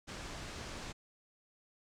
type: low-pass noise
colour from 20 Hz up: pink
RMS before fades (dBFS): -45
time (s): 0.07-0.93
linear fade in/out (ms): 20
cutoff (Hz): 7600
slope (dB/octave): 24
effects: none